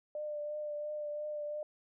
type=tone with vibrato; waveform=sine; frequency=597 Hz; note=D5; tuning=28 cents sharp; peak=-36 dBFS; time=0.15-1.63 s; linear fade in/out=2 ms; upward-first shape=triangle; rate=2.9 Hz; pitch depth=23 cents each way; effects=none